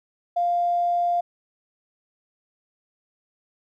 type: tone with tanh clipping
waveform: triangle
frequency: 698.5 Hz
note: F5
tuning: in tune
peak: -19 dBFS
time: 0.36-1.21 s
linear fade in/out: 10 ms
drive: 3 dB
effects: none